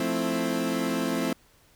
30% pulse chord, F major seventh, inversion none, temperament equal, 174.61 / 220 / 261.6 / 329.6 Hz, F3 / A3 / C4 / E4, 0 / 0 / 0 / 0 cents, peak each -31 / -29 / -26 / -29 dBFS, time 0-1.33 s, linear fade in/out 2 ms, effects pink hiss -60 dBFS RMS until 1.75 s

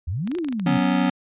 sine exponential two-way sweep, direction up then down, 74.2 to 370 to 125.1 Hz, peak -23 dBFS, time 0.07-0.78 s, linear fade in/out 10 ms, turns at 0.37 s
clicks, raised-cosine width 0.2 ms, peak -19 dBFS, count 12, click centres 0.275 / 0.316 / 0.351 / 0.386 / 0.446 / 0.486 / 0.526 / 0.597 / 0.699 / 0.732 / 0.763 / 0.832 s
square chord, F# suspended fourth, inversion none, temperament just, 185 / 246.7 / 277.5 Hz, F#3 / B3 / C#4, 0 / -2 / +2 cents, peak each -23 dBFS, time 0.66-1.1 s, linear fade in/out 5 ms
effects resampled to 8000 Hz

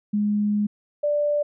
sine tone pair in turn, 207.9 / 588 Hz, G#3 / D5, +2 / +2 cents, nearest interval octave + tritone, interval 1800 cents, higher second, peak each -19 dBFS, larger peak neither, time 0.13-0.67 / 1.03-1.43 s, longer first, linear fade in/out 10 ms, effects none

